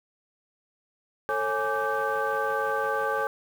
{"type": "tone cluster", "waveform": "sine", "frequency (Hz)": [444.2, 548, 833, 1169, 1552], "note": ["A4", "C#5", "G#5", "D6", "G6"], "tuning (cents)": [16, -20, 5, -8, -18], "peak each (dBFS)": -30, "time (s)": [1.29, 3.27], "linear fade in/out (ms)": 0, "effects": ["tanh soft clip ceiling -17 dBFS", "8-bit"]}